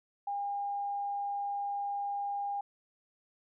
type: tone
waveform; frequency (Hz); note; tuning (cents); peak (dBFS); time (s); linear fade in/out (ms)
sine; 807; G#5; -50; -32; 0.27-2.61; 5
effects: none